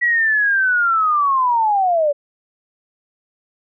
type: linear sweep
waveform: sine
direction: down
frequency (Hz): 1944 to 562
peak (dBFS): -13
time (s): 0.01-2.13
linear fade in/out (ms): 20
effects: none